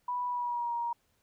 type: tone with pitch glide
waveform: sine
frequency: 984 to 943.4 Hz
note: B5 to A#5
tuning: -7 to +20 cents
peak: -30 dBFS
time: 0.08-0.93 s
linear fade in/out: 5 ms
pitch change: -73 cents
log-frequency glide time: 0.27-0.73 s
effects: pink hiss -73 dBFS RMS until 1.22 s